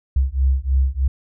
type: beating tone pair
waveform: sine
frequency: 65 / 68.2 Hz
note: C2 / C#2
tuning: -11 / -28 cents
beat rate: 3.2 Hz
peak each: -18 dBFS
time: 0.16-1.08 s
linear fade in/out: 5 ms
effects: none